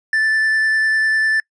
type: tone with vibrato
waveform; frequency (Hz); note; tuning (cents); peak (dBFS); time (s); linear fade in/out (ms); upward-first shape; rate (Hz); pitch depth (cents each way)
triangle; 1760; A6; 0; -12; 0.13-1.4; 2; sine; 10; 9
effects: noise-tail reverb RT60 0.1 s tail -25 dB re dry + resampled to 22050 Hz